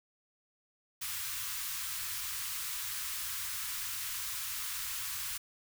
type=band-stop noise; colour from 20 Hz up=white; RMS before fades=-38 dBFS; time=1.01-5.38 s; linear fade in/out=10 ms; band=120 to 1000 Hz; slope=48 dB/octave; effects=none